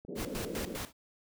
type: click train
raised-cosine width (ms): 2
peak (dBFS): -35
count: 4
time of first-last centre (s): 0.05-0.485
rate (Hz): 6.9
type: band-pass noise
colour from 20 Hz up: white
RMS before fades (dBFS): -40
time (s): 0.08-0.77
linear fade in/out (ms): 10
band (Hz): 170 to 520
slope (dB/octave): 48
type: noise with tremolo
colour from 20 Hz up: pink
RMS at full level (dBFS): -38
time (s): 0.15-0.93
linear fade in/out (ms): 50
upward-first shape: square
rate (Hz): 5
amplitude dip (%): 80
effects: none